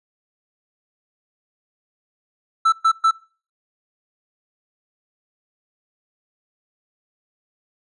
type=tone bursts; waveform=triangle; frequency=1324 Hz; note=E6; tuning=7 cents sharp; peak=-10 dBFS; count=3; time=2.65-3.112 s; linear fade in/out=10 ms; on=74 ms; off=120 ms; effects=noise-tail reverb RT60 0.4 s tail -23 dB re dry + resampled to 24000 Hz